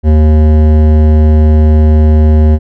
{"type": "tone with hard clipping", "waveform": "sine", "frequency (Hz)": 77, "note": "D#2", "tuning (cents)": -17, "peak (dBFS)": -5, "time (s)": [0.03, 2.59], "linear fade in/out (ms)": 50, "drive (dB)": 14, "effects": []}